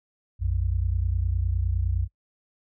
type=tone pair together; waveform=sine; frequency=59.8 / 89.6 Hz; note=A#1 / F2; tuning=+45 / +45 cents; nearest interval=perfect fifth; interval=700 cents; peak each=-25 dBFS; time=0.39-2.08 s; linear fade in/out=50 ms; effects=noise-tail reverb RT60 0.1 s tail -22 dB re dry

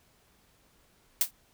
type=noise with exponential decay; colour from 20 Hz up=blue; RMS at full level=-20 dBFS; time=1.21-1.31 s; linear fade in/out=1 ms; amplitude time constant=21 ms; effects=pink hiss -65 dBFS RMS until 1.53 s

